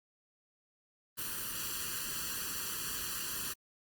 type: noise with comb filter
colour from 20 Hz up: white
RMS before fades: -38 dBFS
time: 1.17-3.54 s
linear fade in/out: 20 ms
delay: 0.68 ms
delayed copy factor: +0.9
effects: Opus 32 kbps